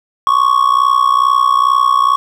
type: tone with amplitude modulation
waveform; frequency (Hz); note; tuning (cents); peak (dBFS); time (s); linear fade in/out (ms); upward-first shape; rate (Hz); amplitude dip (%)
triangle; 1111; C#6; +4; -3; 0.27-2.16; 0; sine; 62.3; 85
effects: none